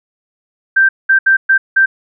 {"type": "tone bursts at uneven times", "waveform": "sine", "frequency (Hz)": 1568, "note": "G6", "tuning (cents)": 0, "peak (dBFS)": -6, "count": 5, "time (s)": [[0.76, 0.89], [1.09, 1.19], [1.26, 1.37], [1.49, 1.58], [1.76, 1.86]], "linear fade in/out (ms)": 10, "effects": []}